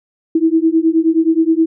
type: beating tone pair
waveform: sine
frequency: 320 / 329.5 Hz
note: D#4 / E4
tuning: +49 / -1 cents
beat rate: 9.5 Hz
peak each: -13 dBFS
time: 0.35-1.66 s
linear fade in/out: 5 ms
effects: none